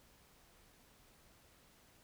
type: silence
effects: pink hiss -66 dBFS RMS until 2.03 s